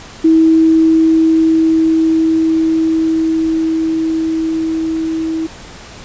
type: tone with level ramp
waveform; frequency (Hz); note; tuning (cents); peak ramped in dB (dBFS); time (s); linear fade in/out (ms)
sine; 322.3; E4; -39; -5 to -15; 0.24-5.47; 10
effects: pink hiss -34 dBFS RMS until 6.04 s + resampled to 16000 Hz